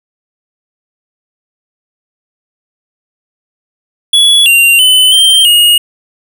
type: tone with pitch steps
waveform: square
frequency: 3387 / 2772 / 3022 / 3147 / 2870 Hz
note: G#7 / F7 / F#7 / G7 / F7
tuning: +33 / -14 / +36 / +6 / +47 cents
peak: -4 dBFS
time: 4.13-5.78 s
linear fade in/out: 5 ms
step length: 330 ms
effects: none